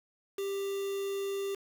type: tone with quantisation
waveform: triangle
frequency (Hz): 394.9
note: G4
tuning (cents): +13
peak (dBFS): -30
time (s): 0.38-1.55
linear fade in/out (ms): 5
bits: 7
effects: none